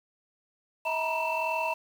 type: tone cluster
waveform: sine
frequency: 643 / 926 / 968 / 2669 Hz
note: E5 / A#5 / B5 / E7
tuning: -43 / -12 / -35 / +21 cents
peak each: -31 dBFS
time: 0.85-1.74 s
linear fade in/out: 10 ms
effects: tanh soft clip ceiling -21 dBFS + 8-bit